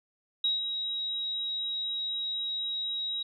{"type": "tone with ADSR envelope", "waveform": "sine", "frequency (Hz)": 3826, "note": "A#7", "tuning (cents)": 44, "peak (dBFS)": -23, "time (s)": [0.44, 3.23], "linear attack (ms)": 4, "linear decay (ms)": 160, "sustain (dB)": -7, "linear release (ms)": 7, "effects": []}